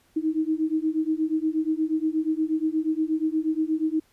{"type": "beating tone pair", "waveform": "sine", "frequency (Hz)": [311.1, 319.5], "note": ["D#4", "D#4"], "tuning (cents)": [0, 46], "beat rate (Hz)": 8.4, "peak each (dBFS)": -25, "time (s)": [0.16, 4], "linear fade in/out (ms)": 10, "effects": ["pink hiss -63 dBFS RMS until 4.12 s", "resampled to 32000 Hz"]}